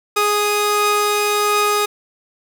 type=tone pair together; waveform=sawtooth; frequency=415.3 / 1244.5 Hz; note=G#4 / D#6; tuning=0 / 0 cents; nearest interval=octave + perfect fifth; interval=1900 cents; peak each=-14 dBFS; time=0.16-1.86 s; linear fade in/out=10 ms; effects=none